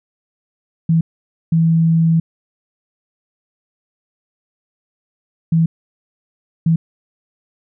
sine tone bursts at uneven times, 163.9 Hz, E3, 10 cents flat, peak -10 dBFS, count 4, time 0.89-1.01 / 1.52-2.2 / 5.52-5.66 / 6.66-6.76 s, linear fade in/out 5 ms, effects none

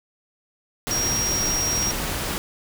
sine tone in noise, 5630 Hz, F8, 13 cents sharp, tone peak -22 dBFS, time 0.91-1.91 s, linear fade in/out 0 ms, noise pink, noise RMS -27 dBFS, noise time 0.87-2.38 s, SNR +2 dB, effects none

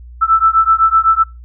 sine beating tone pair, 1318.5 / 1326.4 Hz, E6 / E6, 0 / +10 cents, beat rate 7.9 Hz, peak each -11 dBFS, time 0.21-1.24 s, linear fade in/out 20 ms, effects noise-tail reverb RT60 0.2 s tail -20 dB re dry + added 60 Hz sine -32 dBFS peak until 1.44 s

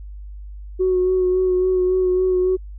sine tone with vibrato, 368.7 Hz, F#4, 6 cents flat, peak -14 dBFS, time 0.79-2.57 s, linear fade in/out 20 ms, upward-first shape sine, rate 3.6 Hz, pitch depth 21 cents each way, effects tanh soft clip ceiling -10 dBFS + added 50 Hz sine -32 dBFS peak until 2.78 s

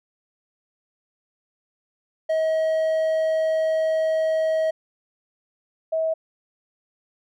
triangle / sine tone pair in turn, 637 / 642.9 Hz, D#5 / E5, +41 / -43 cents, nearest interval unison, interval 16 cents, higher second, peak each -17 / -20 dBFS, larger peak first, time 2.29-4.71 / 5.92-6.14 s, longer first, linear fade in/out 10 ms, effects none

